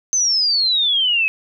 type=exponential sweep; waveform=sine; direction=down; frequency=6272 to 2540 Hz; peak=-14 dBFS; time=0.13-1.28 s; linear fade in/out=0 ms; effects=none